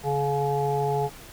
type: harmonic tone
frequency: 141.4 Hz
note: C#3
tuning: 35 cents sharp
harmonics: 1 / 3 / 5 / 6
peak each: -28 / -26 / -30 / -28 dBFS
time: 0.03-1.1 s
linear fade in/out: 50 ms
effects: pink hiss -45 dBFS RMS until 1.32 s